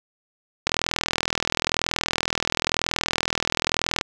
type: click train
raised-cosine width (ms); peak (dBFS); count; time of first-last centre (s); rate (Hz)
0.2; -3; 138; 0.67-4.011; 41
effects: none